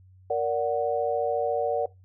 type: chord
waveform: sine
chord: Bb augmented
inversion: none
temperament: equal with one note detuned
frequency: 466.2 / 580.2 / 740 Hz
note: Bb4 / D5 / F#5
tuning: 0 / -21 / 0 cents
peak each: -27 / -27 / -28 dBFS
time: 0.3-1.86 s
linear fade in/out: 5 ms
effects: noise-tail reverb RT60 0.2 s tail -20 dB re dry + added 93 Hz sine -51 dBFS peak until 2.04 s